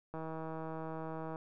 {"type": "click train", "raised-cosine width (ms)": 1, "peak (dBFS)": -29, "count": 196, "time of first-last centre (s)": [0.14, 1.359], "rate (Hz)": 160, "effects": []}